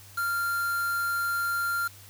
triangle tone with quantisation, 1390 Hz, F6, 9 cents flat, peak -24 dBFS, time 0.17-1.88 s, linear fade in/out 10 ms, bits 6, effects added 98 Hz sine -51 dBFS peak until 2.09 s + white hiss -51 dBFS RMS until 2.09 s

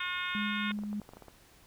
harmonic tone, 360 Hz, F#4, 47 cents flat, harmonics 3 / 4 / 5 / 6 / 7 / 8 / 9 / 10, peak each -40 / -37 / -43 / -39 / -42 / -45 / -45 / -41 dBFS, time 0-0.72 s, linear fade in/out 5 ms
sine tone with tremolo, 207.7 Hz, G#3, in tune, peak -32 dBFS, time 0.35-1 s, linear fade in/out 0 ms, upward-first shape sine, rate 3.5 Hz, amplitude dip 25%
clicks, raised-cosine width 1 ms, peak -34 dBFS, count 10, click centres 0.71 / 0.789 / 0.836 / 0.93 / 1.017 / 1.091 / 1.135 / 1.17 / 1.223 / 1.283 s
effects pink hiss -60 dBFS RMS until 1.66 s

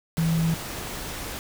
sine tone in noise, 163.8 Hz, E3, 11 cents flat, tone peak -20 dBFS, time 0.18-0.54 s, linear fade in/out 0 ms, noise pink, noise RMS -34 dBFS, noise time 0.17-1.39 s, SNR +11 dB, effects none

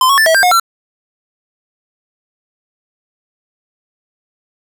square tone with pitch steps, 1031 / 1107 / 1765 / 648 / 1586 / 722 / 1353 Hz, C6 / C#6 / A6 / E5 / G6 / F#5 / E6, -26 / -3 / +5 / -30 / +20 / -43 / +45 cents, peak -8 dBFS, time 0.01-0.598 s, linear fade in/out 2 ms, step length 84 ms, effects none

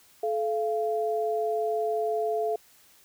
sine tone pair together, 432.8 / 687 Hz, A4 / F5, -29 / -29 cents, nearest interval minor sixth, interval 800 cents, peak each -27 / -28 dBFS, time 0.23-2.56 s, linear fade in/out 5 ms, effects white hiss -58 dBFS RMS until 3.04 s

